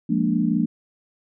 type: chord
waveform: sine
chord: Bb dominant seventh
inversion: second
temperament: equal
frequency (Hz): 174.61 / 207.7 / 233.1 / 293.7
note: F3 / Ab3 / Bb3 / D4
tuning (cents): 0 / 0 / 0 / 0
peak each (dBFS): -24 / -24 / -22 / -25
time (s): 0.09-0.66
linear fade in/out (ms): 10
effects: none